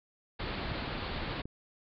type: low-pass noise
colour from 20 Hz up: pink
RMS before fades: -37 dBFS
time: 0.39-1.42 s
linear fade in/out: 10 ms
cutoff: 4600 Hz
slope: 96 dB/octave
type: click train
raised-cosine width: 3 ms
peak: -29 dBFS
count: 5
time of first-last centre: 0.88-1.456 s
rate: 6.95 Hz
effects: none